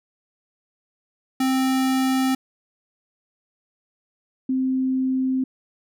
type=tone pair in turn; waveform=square / sine; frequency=262.3 / 260.8 Hz; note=C4 / C4; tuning=+4 / -5 cents; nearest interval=unison; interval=9 cents; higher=first; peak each=-19 dBFS; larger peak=neither; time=1.4-2.35 / 4.49-5.44 s; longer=neither; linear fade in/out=5 ms; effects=none